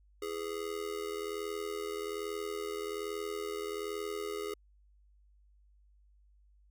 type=tone with amplitude modulation; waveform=square; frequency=414.2 Hz; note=G#4; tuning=5 cents flat; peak=-33 dBFS; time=0.22-4.54 s; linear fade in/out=5 ms; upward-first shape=sine; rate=81.2 Hz; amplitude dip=80%; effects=added 50 Hz sine -61 dBFS peak until 6.7 s